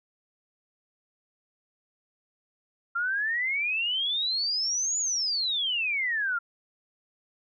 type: exponential two-way sweep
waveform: sine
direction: up then down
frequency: 1366 to 7000 to 1366 Hz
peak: -25 dBFS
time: 2.95-6.39 s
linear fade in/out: 10 ms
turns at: 4.98 s
effects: none